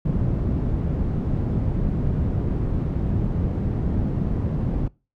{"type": "low-pass noise", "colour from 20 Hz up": "white", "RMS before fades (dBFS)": -23, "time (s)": [0.05, 4.88], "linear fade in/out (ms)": 5, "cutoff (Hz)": 160, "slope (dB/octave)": 12, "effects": ["noise-tail reverb RT60 0.3 s tail -23 dB re dry"]}